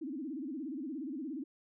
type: tone with vibrato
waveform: sine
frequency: 285.7 Hz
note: D4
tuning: 48 cents flat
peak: -37 dBFS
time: 0.01-1.44 s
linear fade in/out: 10 ms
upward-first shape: sine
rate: 17 Hz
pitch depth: 240 cents each way
effects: none